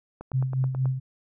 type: click train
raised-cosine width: 1 ms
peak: -24 dBFS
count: 7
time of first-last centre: 0.21-0.857 s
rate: 9.28 Hz
type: tone with tremolo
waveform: sine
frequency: 130.81 Hz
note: C3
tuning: in tune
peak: -20 dBFS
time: 0.33-1 s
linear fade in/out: 20 ms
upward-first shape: sine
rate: 4.3 Hz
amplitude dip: 60%
effects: none